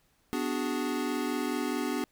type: chord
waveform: square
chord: G# half-diminished seventh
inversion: first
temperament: equal with one note detuned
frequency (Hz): 249.2 / 293.7 / 370 / 415.3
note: B3 / D4 / F#4 / G#4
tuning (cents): +16 / 0 / 0 / 0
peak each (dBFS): -34 / -34 / -37 / -39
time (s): 0.33-2.04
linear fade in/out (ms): 0
effects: pink hiss -69 dBFS RMS until 2.11 s